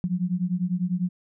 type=beating tone pair; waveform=sine; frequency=174.61 / 184.61 Hz; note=F3 / F#3; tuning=0 / -4 cents; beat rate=10 Hz; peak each=-26 dBFS; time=0.04-1.09 s; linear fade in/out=0 ms; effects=none